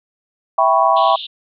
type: chord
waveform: sine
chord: C# half-diminished seventh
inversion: first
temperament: equal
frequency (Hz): 659.3 / 784 / 987.8 / 1108.7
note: E5 / G5 / B5 / C#6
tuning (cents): 0 / 0 / 0 / 0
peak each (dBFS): -16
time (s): 0.58-1.16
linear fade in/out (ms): 5
type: band-pass noise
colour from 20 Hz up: white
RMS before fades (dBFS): -29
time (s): 0.96-1.27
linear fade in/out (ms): 10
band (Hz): 2900 to 3900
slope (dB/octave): 96
effects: none